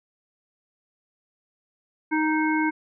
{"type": "harmonic tone", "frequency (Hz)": 311.1, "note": "D#4", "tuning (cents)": 0, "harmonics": [1, 3, 5, 7], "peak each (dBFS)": [-22, -27, -29, -30], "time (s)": [2.11, 2.71], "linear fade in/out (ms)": 20, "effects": []}